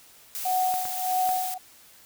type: noise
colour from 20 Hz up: blue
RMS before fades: -33 dBFS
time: 0.35-1.54 s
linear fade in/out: 0 ms
type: tone with tremolo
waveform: sine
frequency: 740 Hz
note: F#5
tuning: in tune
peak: -21 dBFS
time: 0.45-1.58 s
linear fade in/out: 5 ms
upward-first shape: sine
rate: 1.6 Hz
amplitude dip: 75%
type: clicks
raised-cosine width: 0.5 ms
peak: -23 dBFS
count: 3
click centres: 0.74 / 0.854 / 1.291 s
effects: white hiss -53 dBFS RMS until 2.05 s